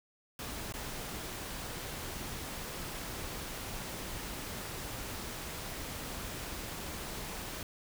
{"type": "noise with dropouts", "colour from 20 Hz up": "pink", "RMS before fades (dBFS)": -41, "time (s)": [0.39, 7.63], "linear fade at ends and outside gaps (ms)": 1, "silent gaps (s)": [0.724, 0.739], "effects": []}